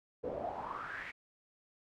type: noise with band-pass filter sweep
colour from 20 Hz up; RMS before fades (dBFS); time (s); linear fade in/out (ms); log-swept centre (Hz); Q
brown; -41; 0.23-1.12; 20; 460 to 2200; 5.9
effects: none